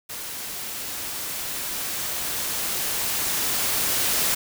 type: noise with level ramp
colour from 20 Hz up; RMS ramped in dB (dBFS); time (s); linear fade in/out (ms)
white; -34 to -22; 0.09-4.35; 10
effects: none